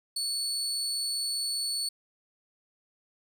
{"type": "tone", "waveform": "30% pulse", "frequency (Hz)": 4435, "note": "C#8", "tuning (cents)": 0, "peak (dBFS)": -26, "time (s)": [0.16, 1.89], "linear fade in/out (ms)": 5, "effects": []}